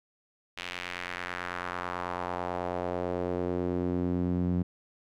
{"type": "tone with band-pass filter sweep", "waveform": "sawtooth", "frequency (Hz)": 89.1, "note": "F2", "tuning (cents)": 35, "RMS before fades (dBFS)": -32, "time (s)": [0.57, 4.63], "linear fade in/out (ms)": 10, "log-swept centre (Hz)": [2800, 190], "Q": 1.7, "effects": []}